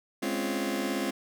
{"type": "chord", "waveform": "sawtooth", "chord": "Db major seventh", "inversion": "second", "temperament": "just", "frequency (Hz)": [207.9, 259.9, 277.2, 346.5], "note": ["Ab3", "C4", "Db4", "F4"], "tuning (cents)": [2, -11, 0, -14], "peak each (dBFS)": -30, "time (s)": [0.22, 1.11], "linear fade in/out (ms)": 10, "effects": []}